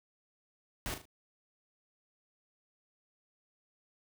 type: noise with echo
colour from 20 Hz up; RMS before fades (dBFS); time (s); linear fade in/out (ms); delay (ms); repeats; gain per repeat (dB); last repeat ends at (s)
pink; -37; 0.86-0.94; 0; 38; 3; -8; 1.054
effects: none